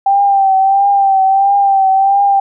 sine tone with vibrato, 784 Hz, G5, in tune, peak -7 dBFS, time 0.06-2.4 s, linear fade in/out 5 ms, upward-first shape triangle, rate 1.5 Hz, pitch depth 48 cents each way, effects none

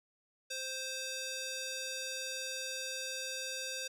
square tone with band-pass filter, 523.3 Hz, C5, in tune, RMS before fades -40 dBFS, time 0.5-3.88 s, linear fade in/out 10 ms, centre 5300 Hz, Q 1.1, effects none

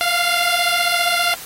10% pulse beating tone pair, 690 / 705 Hz, F5 / F5, -21 / +16 cents, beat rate 15 Hz, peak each -11 dBFS, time 0.01-1.34 s, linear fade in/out 0 ms, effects white hiss -34 dBFS RMS until 1.45 s + AAC 48 kbps

